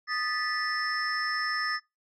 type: tone cluster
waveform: sine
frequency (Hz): 1237 / 1751 / 1962 / 5280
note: D#6 / A6 / B6 / E8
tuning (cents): -10 / -9 / -12 / +2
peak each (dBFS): -32 / -31 / -33 / -34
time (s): 0.07-1.8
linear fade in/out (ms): 50
effects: noise-tail reverb RT60 0.2 s tail -20 dB re dry + tanh soft clip ceiling -20 dBFS